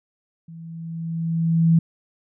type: tone with level ramp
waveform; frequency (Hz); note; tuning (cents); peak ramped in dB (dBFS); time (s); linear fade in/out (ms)
sine; 164.81; E3; 0; -37 to -11; 0.48-1.79; 5
effects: none